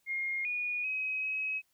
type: tone with pitch steps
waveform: sine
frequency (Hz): 2134 / 2453 / 2537 / 2551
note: C7 / D#7 / D#7 / D#7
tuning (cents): +34 / -25 / +33 / +43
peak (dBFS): -31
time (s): 0.06-1.62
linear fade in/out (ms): 50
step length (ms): 390
effects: white hiss -74 dBFS RMS until 1.73 s